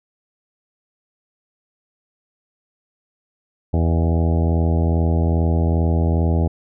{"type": "harmonic tone with a mistuned harmonic", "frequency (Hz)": 82.41, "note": "E2", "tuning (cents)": 0, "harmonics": [1, 2, 3, 4, 5, 6, 7, 8, 9, 10], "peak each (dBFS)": [-16, -22, -26, -28, -30, -32, -33, -34, -35, -36], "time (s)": [3.73, 6.48], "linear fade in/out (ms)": 10, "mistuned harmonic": 7, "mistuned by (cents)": 51, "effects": []}